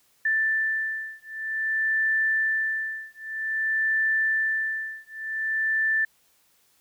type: beating tone pair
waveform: sine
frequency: 1767 / 1767.52 Hz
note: A6 / A6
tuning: +7 / +7 cents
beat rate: 0.52 Hz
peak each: -26 dBFS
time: 0.25-6.05 s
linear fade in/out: 5 ms
effects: white hiss -64 dBFS RMS until 6.8 s